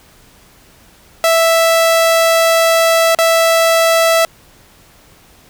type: tone with dropouts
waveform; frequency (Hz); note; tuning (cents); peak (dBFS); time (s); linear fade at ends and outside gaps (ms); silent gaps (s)
sawtooth; 659.3; E5; 0; -5; 1.24-4.25; 1; 3.149-3.187
effects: pink hiss -46 dBFS RMS until 5.49 s